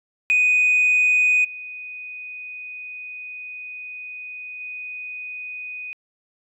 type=tone with level steps; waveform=sine; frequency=2489 Hz; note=D#7; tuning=in tune; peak=-13 / -32 / -30 dBFS; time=0.3-5.93 s; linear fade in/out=0 ms; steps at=1.44 / 4.6 s; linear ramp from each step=10 ms; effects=tanh soft clip ceiling -11 dBFS